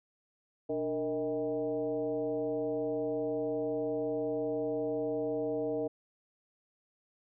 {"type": "tone with frequency modulation", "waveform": "sine", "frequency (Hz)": 462.8, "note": "A#4", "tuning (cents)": -13, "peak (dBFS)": -30, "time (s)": [0.69, 5.88], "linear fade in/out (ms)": 10, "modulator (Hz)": 168, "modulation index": 1.1, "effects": []}